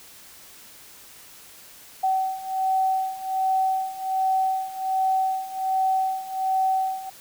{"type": "beating tone pair", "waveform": "sine", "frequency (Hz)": [760, 761.3], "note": ["F#5", "F#5"], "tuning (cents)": [46, 49], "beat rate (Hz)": 1.3, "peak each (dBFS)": [-26, -23], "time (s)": [2.03, 7.1], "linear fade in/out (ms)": 10, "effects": ["white hiss -47 dBFS RMS until 7.2 s"]}